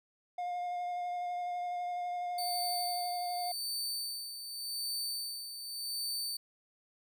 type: tone with vibrato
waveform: triangle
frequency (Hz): 711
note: F5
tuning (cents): +31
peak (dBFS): -32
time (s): 0.38-3.52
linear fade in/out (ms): 5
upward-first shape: sine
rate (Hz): 12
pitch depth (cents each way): 14
type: tone with tremolo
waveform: sawtooth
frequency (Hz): 4564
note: C#8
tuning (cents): +50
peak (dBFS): -31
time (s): 2.38-6.37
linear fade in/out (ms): 5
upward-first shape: sine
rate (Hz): 0.87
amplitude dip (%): 60
effects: none